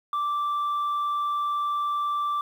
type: tone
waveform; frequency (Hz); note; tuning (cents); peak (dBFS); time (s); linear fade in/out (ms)
sine; 1171; D6; -5; -21; 0.13-2.41; 2
effects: tanh soft clip ceiling -23 dBFS + 9-bit